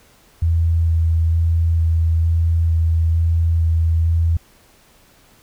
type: tone with vibrato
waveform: sine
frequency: 82.41 Hz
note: E2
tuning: in tune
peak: -13 dBFS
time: 0.42-4.37 s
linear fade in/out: 5 ms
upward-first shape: square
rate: 1.1 Hz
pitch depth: 10 cents each way
effects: pink hiss -52 dBFS RMS until 5.42 s